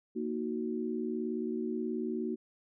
sine chord, D# minor, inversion second, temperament equal, 233.1 / 311.1 / 370 Hz, A#3 / D#4 / F#4, 0 / 0 / 0 cents, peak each -35 / -38 / -36 dBFS, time 0.15-2.36 s, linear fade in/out 20 ms, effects none

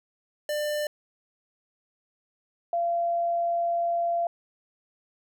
square / sine tone pair in turn, 596 / 685.4 Hz, D5 / F5, +25 / -33 cents, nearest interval major second, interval 242 cents, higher second, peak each -27 / -23 dBFS, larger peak second, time 0.49-0.87 / 2.73-4.27 s, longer second, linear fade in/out 2 ms, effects none

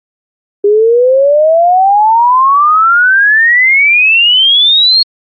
sine exponential sweep, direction up, 402.5 to 4331 Hz, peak -4 dBFS, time 0.64-5.03 s, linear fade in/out 5 ms, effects Opus 48 kbps

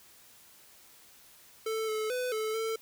square tone with pitch steps, 441.9 / 433.4 / 501 / 435.4 / 446.2 Hz, A4 / A4 / B4 / A4 / A4, +7 / -26 / +25 / -18 / +24 cents, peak -31 dBFS, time 1.66-2.76 s, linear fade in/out 5 ms, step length 220 ms, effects white hiss -57 dBFS RMS until 2.81 s

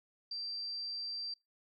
sine tone, 4699 Hz, D8, in tune, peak -37 dBFS, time 0.31-1.34 s, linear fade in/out 5 ms, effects noise-tail reverb RT60 0.2 s tail -24 dB re dry + MP3 48 kbps

